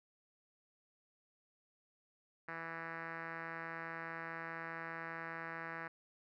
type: tone with low-pass filter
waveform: 5% pulse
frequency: 164.81 Hz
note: E3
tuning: in tune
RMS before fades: -45 dBFS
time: 2.48-5.88 s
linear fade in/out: 5 ms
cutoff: 1800 Hz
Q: 2.7
effects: none